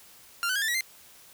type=tone with pitch steps; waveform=sawtooth; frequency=1390 / 1507.1 / 1634 / 1771.6 / 1920.9 / 2083 Hz; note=F6 / F#6 / G#6 / A6 / B6 / C7; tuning=-9 / +31 / -29 / +11 / -49 / -8 cents; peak=-22 dBFS; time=0.43-0.808 s; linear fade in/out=0 ms; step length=63 ms; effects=white hiss -53 dBFS RMS until 1.33 s